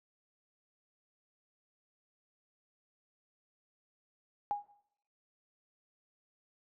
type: tone with exponential decay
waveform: sine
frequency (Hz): 820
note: G#5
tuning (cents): -22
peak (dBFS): -27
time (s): 4.51-4.71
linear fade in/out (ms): 0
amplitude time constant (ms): 42
effects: noise-tail reverb RT60 0.7 s tail -18 dB re dry